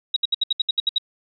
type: tone bursts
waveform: sine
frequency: 3831 Hz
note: A#7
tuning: 47 cents sharp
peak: -16 dBFS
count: 10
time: 0.14-0.983 s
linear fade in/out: 5 ms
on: 24 ms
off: 67 ms
effects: none